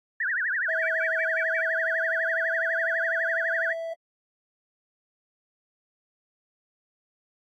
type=tone with vibrato; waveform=sine; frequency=1674 Hz; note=G#6; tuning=13 cents sharp; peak=-24 dBFS; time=0.2-3.73 s; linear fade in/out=5 ms; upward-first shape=triangle; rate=12 Hz; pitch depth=280 cents each way
type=tone with pitch glide; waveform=triangle; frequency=648 to 659.7 Hz; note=E5 to E5; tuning=-30 to +1 cents; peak=-28 dBFS; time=0.68-3.94 s; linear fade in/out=10 ms; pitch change=+31 cents; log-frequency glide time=1.24-2.9 s
type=tone bursts; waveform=sine; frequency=2301 Hz; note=D7; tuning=36 cents flat; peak=-32 dBFS; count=5; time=0.82-1.615 s; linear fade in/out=10 ms; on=71 ms; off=110 ms
effects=AAC 48 kbps